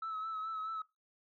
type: tone with vibrato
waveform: sine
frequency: 1300 Hz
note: E6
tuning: 24 cents flat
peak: -35 dBFS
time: 0.02-0.82 s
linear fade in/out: 5 ms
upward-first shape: sine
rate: 4.7 Hz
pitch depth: 34 cents each way
effects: noise-tail reverb RT60 0.2 s tail -20 dB re dry + tanh soft clip ceiling -34 dBFS